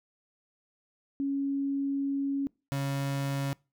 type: tone pair in turn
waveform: sine / 35% pulse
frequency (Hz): 277.2 / 138.6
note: C#4 / C#3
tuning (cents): 0 / 0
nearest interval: octave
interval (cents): 1200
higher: first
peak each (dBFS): -27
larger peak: neither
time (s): 1.2-2.47 / 2.72-3.53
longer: first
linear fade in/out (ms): 0
effects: noise-tail reverb RT60 0.3 s tail -25 dB re dry